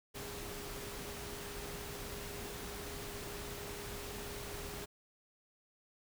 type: tone in noise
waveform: sine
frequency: 408.3 Hz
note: G#4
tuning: 29 cents flat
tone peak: -49 dBFS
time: 0.14-4.86 s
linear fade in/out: 20 ms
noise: pink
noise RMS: -45 dBFS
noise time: 0.14-4.86 s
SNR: -7 dB
effects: none